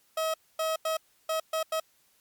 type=tone bursts at uneven times; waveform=30% pulse; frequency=639 Hz; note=D#5; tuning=46 cents sharp; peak=-24 dBFS; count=6; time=0.17-0.34 / 0.59-0.76 / 0.85-0.97 / 1.29-1.4 / 1.53-1.63 / 1.72-1.8 s; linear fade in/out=5 ms; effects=white hiss -66 dBFS RMS until 2.2 s + MP3 96 kbps